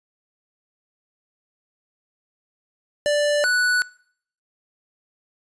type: tone pair in turn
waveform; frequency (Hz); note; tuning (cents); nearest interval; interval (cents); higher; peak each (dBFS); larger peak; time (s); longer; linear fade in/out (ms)
square; 587.3 / 1479.9; D5 / F#6; 0 / 0; octave + major third; 1600; second; -18; neither; 3.06-3.44 / 3.44-3.82; neither; 0
effects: noise-tail reverb RT60 0.6 s tail -22 dB re dry + resampled to 22050 Hz